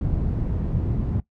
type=low-pass noise; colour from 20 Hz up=white; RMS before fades=-24 dBFS; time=0.01-1.2 s; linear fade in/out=2 ms; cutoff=130 Hz; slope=12 dB/octave; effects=noise-tail reverb RT60 0.1 s tail -17 dB re dry

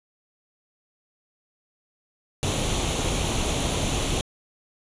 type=noise with comb filter; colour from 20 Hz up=pink; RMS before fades=-25 dBFS; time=2.43-4.21 s; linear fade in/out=0 ms; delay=0.3 ms; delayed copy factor=+0.55; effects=resampled to 22050 Hz

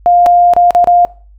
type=tone with dropouts; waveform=sine; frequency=703 Hz; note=F5; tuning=11 cents sharp; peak=-4 dBFS; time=0.06-1.05 s; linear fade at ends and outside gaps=0 ms; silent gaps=0.261-0.265 / 0.536-0.565 / 0.707-0.749 / 0.843-0.873 s; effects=noise-tail reverb RT60 0.4 s tail -22 dB re dry + added 50 Hz sine -37 dBFS peak until 1.38 s

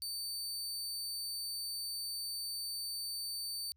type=tone; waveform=sawtooth; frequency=4570 Hz; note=D8; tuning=48 cents flat; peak=-35 dBFS; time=0.02-3.72 s; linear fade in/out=0 ms; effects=added 74 Hz sine -68 dBFS peak until 3.76 s

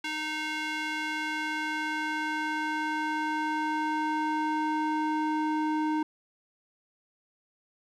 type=tone with band-pass filter sweep; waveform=square; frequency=308.5 Hz; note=D#4; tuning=15 cents flat; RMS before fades=-30 dBFS; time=0.04-6.03 s; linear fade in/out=5 ms; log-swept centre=2500 to 640 Hz; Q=1.3; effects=none

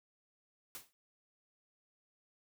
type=noise with exponential decay; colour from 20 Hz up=white; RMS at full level=-43 dBFS; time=0.75-0.93 s; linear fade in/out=0 ms; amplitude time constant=37 ms; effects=none

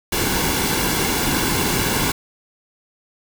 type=noise with comb filter; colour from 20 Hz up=pink; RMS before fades=-20 dBFS; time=0.12-2.12 s; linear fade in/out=5 ms; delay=1.6 ms; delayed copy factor=-0.55; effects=none

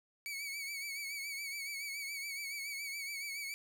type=tone with vibrato; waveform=sawtooth; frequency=2253 Hz; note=C#7; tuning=28 cents sharp; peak=-36 dBFS; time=0.26-3.54 s; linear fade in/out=0 ms; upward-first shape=triangle; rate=7.1 Hz; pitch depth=70 cents each way; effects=none

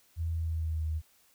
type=tone with pitch glide; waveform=sine; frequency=82.41 to 78.55 Hz; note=E2 to D#2; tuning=0 to +17 cents; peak=-29 dBFS; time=0.16-1.02 s; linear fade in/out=50 ms; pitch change=-83 cents; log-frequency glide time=0.32-0.86 s; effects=white hiss -65 dBFS RMS until 1.34 s

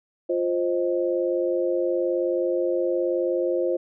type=tone cluster; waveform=sine; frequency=351.6 / 526 / 625 Hz; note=F4 / C5 / D#5; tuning=+12 / +9 / +8 cents; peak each=-24 / -24 / -31 dBFS; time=0.29-3.77 s; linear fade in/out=10 ms; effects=none

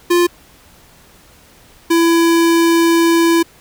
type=tone pair in turn; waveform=square; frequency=349.2 / 334.3 Hz; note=F4 / E4; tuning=0 / +24 cents; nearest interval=minor second; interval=76 cents; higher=first; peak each=-10 dBFS; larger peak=neither; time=0.1-0.27 / 1.9-3.43 s; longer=second; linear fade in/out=10 ms; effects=pink hiss -46 dBFS RMS until 3.6 s

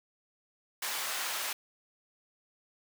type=high-pass noise; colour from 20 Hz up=pink; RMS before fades=-35 dBFS; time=0.82-1.53 s; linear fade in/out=5 ms; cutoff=1000 Hz; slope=12 dB/octave; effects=none

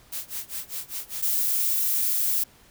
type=noise with tremolo; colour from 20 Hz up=blue; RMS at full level=-31 dBFS; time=0.12-1.22 s; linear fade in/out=5 ms; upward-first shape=sine; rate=5 Hz; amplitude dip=95%
type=noise; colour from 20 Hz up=violet; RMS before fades=-24 dBFS; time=1.22-2.44 s; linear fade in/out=10 ms
effects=pink hiss -55 dBFS RMS until 2.7 s

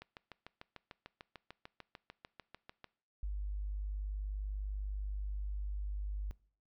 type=click train; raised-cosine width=0.3 ms; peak=-32 dBFS; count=20; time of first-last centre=0.02-2.843 s; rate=6.73 Hz
type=tone; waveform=sine; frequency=50.2 Hz; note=G1; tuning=42 cents sharp; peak=-35 dBFS; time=3.23-6.31 s; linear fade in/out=0 ms
effects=noise-tail reverb RT60 0.5 s tail -22 dB re dry

